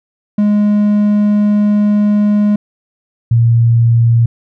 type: tone pair in turn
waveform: triangle / sine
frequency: 207.7 / 116.57 Hz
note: G#3 / A#2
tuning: 0 / 0 cents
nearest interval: minor seventh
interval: 1000 cents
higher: first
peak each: -6 dBFS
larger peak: neither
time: 0.38-2.56 / 3.31-4.26 s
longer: first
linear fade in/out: 5 ms
effects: none